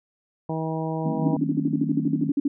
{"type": "harmonic tone", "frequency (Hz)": 160, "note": "D#3", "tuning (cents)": 49, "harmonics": [1, 2, 3, 4, 5, 6], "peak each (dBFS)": [-28, -31, -33, -34, -35, -36], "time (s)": [0.49, 1.37], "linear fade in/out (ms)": 5}
{"type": "chord", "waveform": "sine", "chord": "D# diminished seventh", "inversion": "none", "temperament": "just", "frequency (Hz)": [155.56, 186.68, 224, 268.8], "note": ["D#3", "F#3", "A3", "C4"], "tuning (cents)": [0, 16, 31, 47], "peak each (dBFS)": [-28, -34, -30, -30], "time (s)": [1.04, 2.31], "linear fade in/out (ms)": 20}
{"type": "tone bursts", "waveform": "sine", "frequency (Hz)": 283.3, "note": "C#4", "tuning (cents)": 38, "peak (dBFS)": -18, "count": 16, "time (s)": [1.25, 2.48], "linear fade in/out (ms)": 5, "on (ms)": 30, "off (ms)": 50}
{"effects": []}